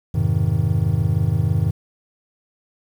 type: chord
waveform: triangle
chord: F minor seventh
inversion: none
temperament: just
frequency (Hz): 87.31 / 104.77 / 130.96 / 157.15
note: F2 / Ab2 / C3 / Eb3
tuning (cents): 0 / +16 / +2 / +18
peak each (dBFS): -21 / -18 / -21 / -20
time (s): 0.14-1.71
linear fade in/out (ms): 10
effects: 8-bit